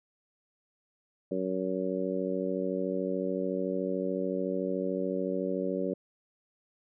harmonic tone, 93.7 Hz, F#2, 22 cents sharp, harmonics 2 / 3 / 4 / 5 / 6, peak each -35 / -35 / -35 / -35 / -35 dBFS, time 1.31-5.94 s, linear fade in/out 5 ms, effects none

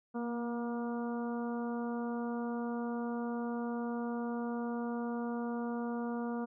harmonic tone with a mistuned harmonic, 237.6 Hz, A#3, 33 cents sharp, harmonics 1 / 2 / 3 / 4 / 5 / 6, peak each -35 / -41 / -45 / -47 / -49 / -51 dBFS, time 0.14-6.46 s, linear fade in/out 20 ms, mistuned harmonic 1, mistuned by -17 cents, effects none

